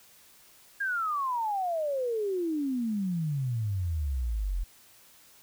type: exponential sweep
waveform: sine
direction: down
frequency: 1644 to 41.34 Hz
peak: -27 dBFS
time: 0.8-4.64 s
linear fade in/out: 10 ms
effects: white hiss -57 dBFS RMS until 5.42 s